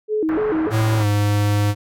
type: tone with vibrato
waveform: sine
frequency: 368.3 Hz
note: F#4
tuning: 8 cents flat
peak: -17 dBFS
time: 0.08-0.72 s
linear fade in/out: 50 ms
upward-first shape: square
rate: 3.4 Hz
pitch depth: 260 cents each way
type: low-pass noise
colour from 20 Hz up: white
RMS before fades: -30 dBFS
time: 0.29-1.03 s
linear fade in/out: 0 ms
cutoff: 1500 Hz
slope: 24 dB/octave
type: tone with pitch glide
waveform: square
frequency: 110 to 103.23 Hz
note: A2 to G#2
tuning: 0 to -10 cents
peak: -16 dBFS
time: 0.7-1.75 s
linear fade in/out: 50 ms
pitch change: -110 cents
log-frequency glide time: 0.97-1.06 s
effects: none